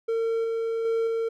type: tone with level steps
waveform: triangle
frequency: 454.8 Hz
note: A#4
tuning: 43 cents flat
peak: -21 / -23 / -20 / -22 dBFS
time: 0.08-1.29 s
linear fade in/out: 10 ms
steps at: 0.44 / 0.85 / 1.07 s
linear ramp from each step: 2 ms
effects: none